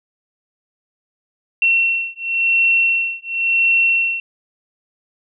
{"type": "beating tone pair", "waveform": "sine", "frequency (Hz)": [2716, 2716.94], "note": ["F7", "F7"], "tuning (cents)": [-49, -48], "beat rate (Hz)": 0.94, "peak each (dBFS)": -17, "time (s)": [1.62, 4.2], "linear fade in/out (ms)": 2, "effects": []}